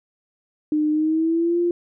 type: tone with pitch glide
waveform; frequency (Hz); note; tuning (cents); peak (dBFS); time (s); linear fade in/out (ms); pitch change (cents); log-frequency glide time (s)
sine; 303.8 to 347; D#4 to F4; -41 to -11; -17; 0.72-1.71; 2; +230; 0.91-1.59
effects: none